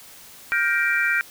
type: chord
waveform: sine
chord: G minor seventh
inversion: third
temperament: just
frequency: 1411.2 / 1568 / 1881.6 / 2352 Hz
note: F6 / G6 / Bb6 / D7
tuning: +18 / 0 / +16 / +2 cents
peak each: -24 / -23 / -25 / -24 dBFS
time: 0.52-1.21 s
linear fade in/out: 0 ms
effects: white hiss -45 dBFS RMS until 1.3 s